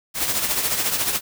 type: noise with tremolo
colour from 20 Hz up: white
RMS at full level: -20 dBFS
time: 0.14-1.21 s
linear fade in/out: 50 ms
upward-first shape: triangle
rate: 14 Hz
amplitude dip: 60%
effects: none